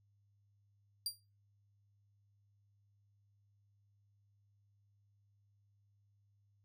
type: tone with exponential decay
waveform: sawtooth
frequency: 4748 Hz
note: D8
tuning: 18 cents sharp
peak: -30 dBFS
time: 1.06-1.2 s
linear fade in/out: 2 ms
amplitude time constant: 30 ms
effects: noise-tail reverb RT60 0.3 s tail -21 dB re dry + added 101 Hz sine -70 dBFS peak until 6.64 s